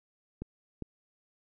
clicks, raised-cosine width 3 ms, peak -24 dBFS, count 2, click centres 0.42 / 0.823 s, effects none

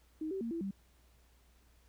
sine tone with pitch steps, 312.9 / 384.9 / 231 / 333.9 / 195.6 Hz, D#4 / G4 / A#3 / E4 / G3, +10 / -32 / -16 / +22 / -4 cents, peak -35 dBFS, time 0.21-0.71 s, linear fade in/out 5 ms, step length 100 ms, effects added 60 Hz sine -64 dBFS peak until 1.88 s + pink hiss -70 dBFS RMS until 1.88 s

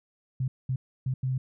sine tone bursts at uneven times, 129.9 Hz, C3, 12 cents flat, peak -25 dBFS, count 4, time 0.4-0.48 / 0.69-0.76 / 1.06-1.14 / 1.23-1.38 s, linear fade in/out 5 ms, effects none

